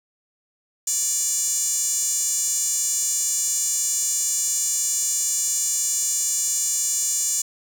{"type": "tone with high-pass filter", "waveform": "sawtooth", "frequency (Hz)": 583, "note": "D5", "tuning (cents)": -13, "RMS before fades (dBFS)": -23, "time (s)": [0.87, 7.42], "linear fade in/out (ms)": 5, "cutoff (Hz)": 7000, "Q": 5.4, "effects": []}